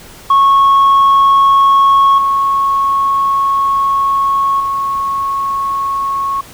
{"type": "tone with level steps", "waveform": "sine", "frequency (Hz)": 1100, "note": "C#6", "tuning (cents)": -14, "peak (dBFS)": [-3, -9, -13], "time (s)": [0.3, 6.41], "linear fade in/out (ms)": 5, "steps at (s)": [2.18, 4.6], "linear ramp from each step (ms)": 2, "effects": ["tanh soft clip ceiling -4 dBFS", "pink hiss -36 dBFS RMS until 6.53 s"]}